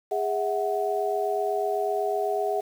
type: tone cluster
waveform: sine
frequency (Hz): 411 / 653 / 741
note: G#4 / E5 / F#5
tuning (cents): -18 / -17 / +2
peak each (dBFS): -27 / -29 / -28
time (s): 0.11-2.61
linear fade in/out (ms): 10
effects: 8-bit